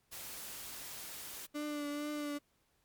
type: noise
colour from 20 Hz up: white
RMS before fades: -46 dBFS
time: 0.11-1.47 s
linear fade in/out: 20 ms
type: tone with vibrato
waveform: 35% pulse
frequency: 294.1 Hz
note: D4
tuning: 3 cents sharp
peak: -35 dBFS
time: 1.54-2.39 s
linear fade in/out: 20 ms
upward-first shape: triangle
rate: 2.2 Hz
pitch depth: 30 cents each way
effects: pink hiss -75 dBFS RMS until 2.84 s + MP3 96 kbps